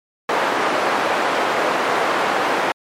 white band-pass noise, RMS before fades -19 dBFS, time 0.29-2.72 s, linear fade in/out 2 ms, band 360 to 1200 Hz, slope 12 dB/octave, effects MP3 64 kbps

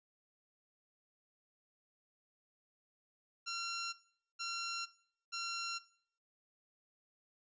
10% pulse tone bursts, 1370 Hz, F6, 34 cents flat, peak -30 dBFS, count 3, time 3.46-5.79 s, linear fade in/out 20 ms, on 470 ms, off 460 ms, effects noise-tail reverb RT60 0.6 s tail -19 dB re dry + resampled to 16000 Hz

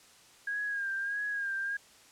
sine tone with vibrato, 1625 Hz, G#6, 38 cents flat, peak -31 dBFS, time 0.47-1.77 s, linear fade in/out 5 ms, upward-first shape sine, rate 1.6 Hz, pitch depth 50 cents each way, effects white hiss -58 dBFS RMS until 2.11 s + low-pass 9000 Hz 12 dB/octave

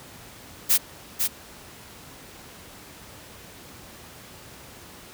blue noise with echo, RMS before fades -18 dBFS, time 0.69-0.78 s, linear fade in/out 20 ms, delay 500 ms, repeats 1, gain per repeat -5 dB, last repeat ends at 1.28 s, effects pink hiss -45 dBFS RMS until 5.13 s + high-pass 60 Hz 12 dB/octave

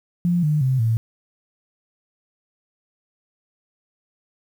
sine tone with pitch steps, 174.61 / 151.13 / 130.81 / 113.22 Hz, F3 / D3 / C3 / A2, 0 / +50 / 0 / +50 cents, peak -16 dBFS, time 0.25-0.97 s, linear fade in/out 0 ms, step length 180 ms, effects 8-bit

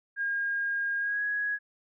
sine tone with pitch glide, 1620 to 1666.5 Hz, G#6 to G#6, -43 to +5 cents, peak -27 dBFS, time 0.16-1.59 s, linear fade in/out 50 ms, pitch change +48 cents, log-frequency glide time 0.98-1.23 s, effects none

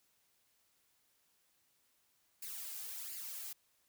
blue noise with flanger, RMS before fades -45 dBFS, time 2.42-3.53 s, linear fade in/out 5 ms, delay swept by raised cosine 0.42 to 2.52 ms, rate 1.4 Hz, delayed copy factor +0.65, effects white hiss -75 dBFS RMS until 3.88 s

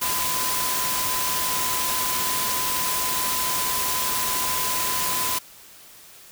sine tone in noise, 1012 Hz, B5, 42 cents sharp, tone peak -29 dBFS, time 0.01-5.39 s, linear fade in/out 10 ms, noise white, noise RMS -25 dBFS, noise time 0.01-5.39 s, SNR -7 dB, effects white hiss -47 dBFS RMS until 6.31 s

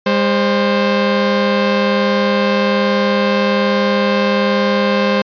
sawtooth tone pair together, 202.4 / 526 Hz, G#3 / C5, -44 / +9 cents, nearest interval octave + perfect fourth, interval 1653 cents, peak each -11 dBFS, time 0.06-5.22 s, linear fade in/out 5 ms, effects resampled to 11025 Hz

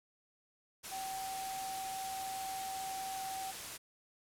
sine tone in noise, 767 Hz, G5, 38 cents flat, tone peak -39 dBFS, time 0.91-3.52 s, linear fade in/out 20 ms, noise white, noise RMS -44 dBFS, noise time 0.83-3.78 s, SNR +2 dB, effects low-pass 12000 Hz 12 dB/octave

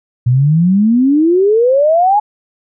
sine exponential sweep, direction up, 118.4 to 855 Hz, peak -7 dBFS, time 0.26-2.2 s, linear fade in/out 10 ms, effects none

